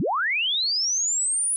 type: linear sweep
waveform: sine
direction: up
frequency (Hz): 123.47 to 10010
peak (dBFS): -21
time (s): 0-1.56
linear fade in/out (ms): 0
effects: none